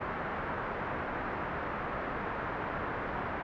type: low-pass noise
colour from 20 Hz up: white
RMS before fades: -36 dBFS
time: 0-3.43 s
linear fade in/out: 20 ms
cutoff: 1600 Hz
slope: 24 dB/octave
effects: none